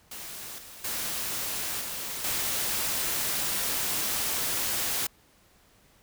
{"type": "noise with level steps", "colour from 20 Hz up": "white", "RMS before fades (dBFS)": [-40, -46, -32, -35, -29], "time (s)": [0.11, 5.07], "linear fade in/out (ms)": 5, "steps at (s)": [0.58, 0.84, 1.81, 2.24], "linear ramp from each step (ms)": 5, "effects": ["pink hiss -61 dBFS RMS until 6.02 s"]}